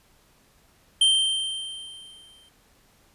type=tone with exponential decay; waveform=square; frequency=3136 Hz; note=G7; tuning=in tune; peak=-15 dBFS; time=1.01-2.49 s; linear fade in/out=5 ms; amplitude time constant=320 ms; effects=pink hiss -60 dBFS RMS until 3.14 s + resampled to 32000 Hz